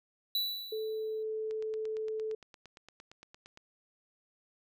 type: tone with exponential decay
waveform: square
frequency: 3951 Hz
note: B7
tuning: in tune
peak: -28 dBFS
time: 0.35-1.23 s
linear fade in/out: 2 ms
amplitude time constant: 190 ms
type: tone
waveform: sine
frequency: 436.4 Hz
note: A4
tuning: 14 cents flat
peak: -33 dBFS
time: 0.72-2.35 s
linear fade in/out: 5 ms
type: click train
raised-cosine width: 0.2 ms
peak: -34 dBFS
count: 19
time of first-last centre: 1.51-3.574 s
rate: 8.72 Hz
effects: none